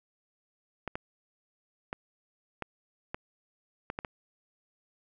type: clicks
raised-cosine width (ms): 0.5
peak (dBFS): -19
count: 8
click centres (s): 0.877 / 0.955 / 1.929 / 2.623 / 3.145 / 3.901 / 3.989 / 4.048
effects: none

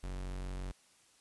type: tone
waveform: 45% pulse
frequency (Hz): 46.25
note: F#1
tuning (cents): 0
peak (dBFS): -38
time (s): 0.03-0.72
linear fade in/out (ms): 10
effects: white hiss -66 dBFS RMS until 1.2 s + resampled to 24000 Hz

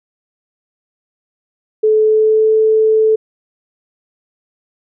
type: tone with pitch glide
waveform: sine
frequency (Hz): 432.7 to 437.5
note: A4 to A4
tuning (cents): -29 to -10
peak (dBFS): -8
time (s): 1.83-3.16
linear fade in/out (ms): 10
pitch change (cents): +19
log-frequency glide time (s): 2.04-2.52
effects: none

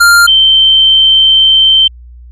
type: tone pair in turn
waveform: square / sine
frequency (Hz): 1396.9 / 3112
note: F6 / G7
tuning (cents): 0 / -13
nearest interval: octave + major second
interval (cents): 1387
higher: second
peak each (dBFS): -3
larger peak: neither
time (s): 0-0.27 / 0.27-1.88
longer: second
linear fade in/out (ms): 10
effects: added 60 Hz sine -30 dBFS peak until 2.31 s + resampled to 32000 Hz

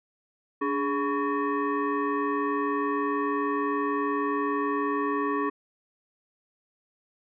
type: tone with frequency modulation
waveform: sine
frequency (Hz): 415.3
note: G#4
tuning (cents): 0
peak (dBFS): -24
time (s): 0.61-5.5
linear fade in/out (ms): 10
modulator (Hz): 704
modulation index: 1.5
effects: none

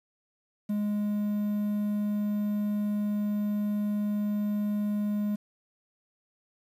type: tone with quantisation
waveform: triangle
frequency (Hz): 207.7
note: G#3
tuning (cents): 0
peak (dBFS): -24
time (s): 0.69-5.36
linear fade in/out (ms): 10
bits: 9
effects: resampled to 32000 Hz

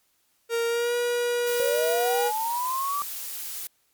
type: tone with pitch glide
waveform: 45% pulse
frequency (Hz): 465 to 481.7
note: A#4 to B4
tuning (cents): -4 to -43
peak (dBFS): -23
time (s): 0.49-2.32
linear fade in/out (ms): 50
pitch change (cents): +61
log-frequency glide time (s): 0.67-0.95
type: noise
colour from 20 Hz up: blue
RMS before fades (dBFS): -34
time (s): 1.47-3.67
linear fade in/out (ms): 0
type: linear sweep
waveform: sine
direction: up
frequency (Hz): 523.3 to 1174.7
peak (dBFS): -25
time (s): 1.6-3.02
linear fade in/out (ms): 0
effects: white hiss -68 dBFS RMS until 3.93 s + MP3 96 kbps

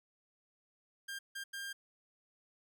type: tone bursts at uneven times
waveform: sawtooth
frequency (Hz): 1600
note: G6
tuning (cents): +35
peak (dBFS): -37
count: 3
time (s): 1.08-1.19 / 1.35-1.44 / 1.53-1.73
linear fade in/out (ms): 10
effects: none

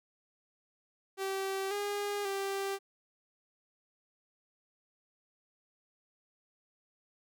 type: tone with pitch steps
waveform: sawtooth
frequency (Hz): 386.9 / 408.4 / 392.5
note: G4 / G#4 / G4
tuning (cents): -23 / -29 / +2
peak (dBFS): -29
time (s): 1.17-2.79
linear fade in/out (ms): 50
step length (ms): 540
effects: none

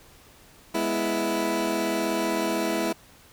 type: chord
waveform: 20% pulse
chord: E major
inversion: first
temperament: equal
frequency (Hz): 207.7 / 246.9 / 329.6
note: G#3 / B3 / E4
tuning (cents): 0 / 0 / 0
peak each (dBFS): -25 / -27 / -21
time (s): 0.74-2.93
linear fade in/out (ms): 10
effects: pink hiss -53 dBFS RMS until 3.32 s

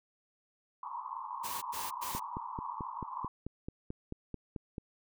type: band-pass noise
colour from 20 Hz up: white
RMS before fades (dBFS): -41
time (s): 0.83-3.28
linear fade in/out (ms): 2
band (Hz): 890 to 1100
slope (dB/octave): 96
type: noise bursts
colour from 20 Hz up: white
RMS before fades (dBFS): -41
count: 3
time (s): 1.43-2.2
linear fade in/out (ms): 20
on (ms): 190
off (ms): 100
type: click train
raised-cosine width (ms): 3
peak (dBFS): -26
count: 13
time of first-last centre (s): 2.15-4.782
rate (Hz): 4.56
effects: none

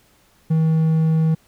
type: tone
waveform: triangle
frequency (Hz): 159.9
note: D#3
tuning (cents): +48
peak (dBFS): -12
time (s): 0.5-1.35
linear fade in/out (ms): 10
effects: pink hiss -57 dBFS RMS until 1.47 s

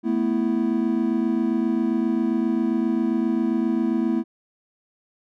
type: chord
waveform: triangle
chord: A suspended second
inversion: none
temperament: just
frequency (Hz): 220 / 247.5 / 330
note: A3 / B3 / E4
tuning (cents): 0 / +4 / +2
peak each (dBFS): -22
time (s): 0.03-4.24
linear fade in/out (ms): 50
effects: none

